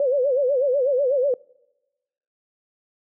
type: tone with vibrato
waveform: sine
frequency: 535 Hz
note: C5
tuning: 38 cents sharp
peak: -17 dBFS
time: 0-1.34 s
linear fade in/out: 2 ms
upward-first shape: sine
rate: 8.1 Hz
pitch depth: 150 cents each way
effects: noise-tail reverb RT60 1.0 s tail -25 dB re dry